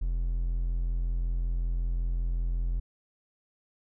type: tone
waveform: triangle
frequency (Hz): 42.68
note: F1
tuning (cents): -39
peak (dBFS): -24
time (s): 0.01-2.8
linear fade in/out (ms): 10
effects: none